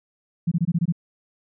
sine tone bursts, 169.5 Hz, E3, 49 cents sharp, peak -17 dBFS, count 7, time 0.47-0.924 s, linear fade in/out 10 ms, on 46 ms, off 22 ms, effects none

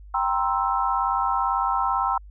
sine chord, C dominant seventh, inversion second, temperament equal with one note detuned, 784 / 948.6 / 1046.5 / 1318.5 Hz, G5 / Bb5 / C6 / E6, 0 / +30 / 0 / 0 cents, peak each -26 dBFS, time 0.14-2.18 s, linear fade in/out 5 ms, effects added 50 Hz sine -41 dBFS peak until 2.3 s

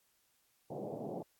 white band-pass noise, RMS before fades -42 dBFS, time 0.7-1.23 s, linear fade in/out 5 ms, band 120 to 730 Hz, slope 48 dB/octave, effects white hiss -74 dBFS RMS until 1.39 s + AAC 64 kbps

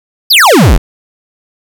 square exponential sweep, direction down, 5274 to 33.12 Hz, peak -3 dBFS, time 0.3-0.78 s, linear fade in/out 10 ms, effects none

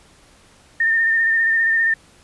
sine tone with vibrato, 1815 Hz, A#6, 47 cents flat, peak -14 dBFS, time 0.8-1.94 s, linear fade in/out 5 ms, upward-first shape sine, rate 15 Hz, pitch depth 29 cents each way, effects pink hiss -51 dBFS RMS until 2.23 s + resampled to 24000 Hz

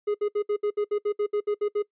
triangle tone bursts, 415.3 Hz, G#4, in tune, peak -20 dBFS, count 13, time 0.07-1.825 s, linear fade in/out 10 ms, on 75 ms, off 65 ms, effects noise-tail reverb RT60 0.1 s tail -22 dB re dry + resampled to 8000 Hz

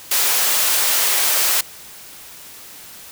white high-pass noise, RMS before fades -17 dBFS, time 0.11-1.61 s, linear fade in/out 5 ms, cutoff 500 Hz, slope 12 dB/octave, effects white hiss -39 dBFS RMS until 3.11 s

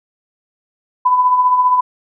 sine tone with tremolo, 1000 Hz, B5, 21 cents sharp, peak -7 dBFS, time 1.05-1.81 s, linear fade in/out 10 ms, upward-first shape triangle, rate 15 Hz, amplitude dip 55%, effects none

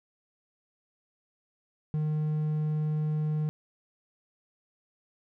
triangle tone, 153.1 Hz, D#3, 28 cents flat, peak -24 dBFS, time 1.94-3.49 s, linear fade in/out 0 ms, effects none

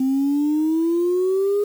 sine exponential sweep, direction up, 259.8 to 415.3 Hz, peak -15 dBFS, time 0-1.64 s, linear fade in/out 5 ms, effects tanh soft clip ceiling -14 dBFS + 7-bit

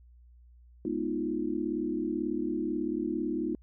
sine chord, F half-diminished seventh, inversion first, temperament equal with one note detuned, 210.2 / 246.9 / 311.1 / 349.2 Hz, Ab3 / Cb4 / Eb4 / F4, +21 / 0 / 0 / 0 cents, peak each -38 / -35 / -32 / -34 dBFS, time 0.85-3.55 s, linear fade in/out 2 ms, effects added 60 Hz sine -53 dBFS peak until 3.62 s

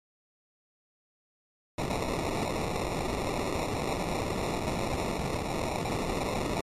violet noise with sample-and-hold, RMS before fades -31 dBFS, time 1.78-6.61 s, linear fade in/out 5 ms, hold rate 1575 Hz, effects low-pass 10000 Hz 12 dB/octave + MP3 64 kbps

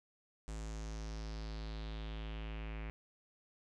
square tone with low-pass filter sweep, 54 Hz, A1, 32 cents flat, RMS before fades -43 dBFS, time 0.48-2.9 s, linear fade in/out 0 ms, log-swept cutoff 7800 to 2300 Hz, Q 3.3, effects none

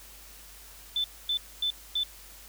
sine tone bursts, 3520 Hz, A7, in tune, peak -25 dBFS, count 4, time 0.96-2.034 s, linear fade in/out 2 ms, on 81 ms, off 250 ms, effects added 50 Hz sine -53 dBFS peak until 2.48 s + white hiss -50 dBFS RMS until 2.48 s

